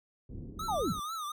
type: low-pass noise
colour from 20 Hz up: pink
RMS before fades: -43 dBFS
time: 0.29-1 s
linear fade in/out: 5 ms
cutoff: 340 Hz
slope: 24 dB/octave
type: tone with vibrato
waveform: square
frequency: 1253 Hz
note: D#6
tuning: 12 cents sharp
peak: -36 dBFS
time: 0.59-1.32 s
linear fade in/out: 5 ms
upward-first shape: triangle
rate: 4.1 Hz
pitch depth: 140 cents each way
type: linear sweep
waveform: sine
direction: down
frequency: 932.3 to 112.2 Hz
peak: -29 dBFS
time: 0.68-0.93 s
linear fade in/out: 10 ms
effects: none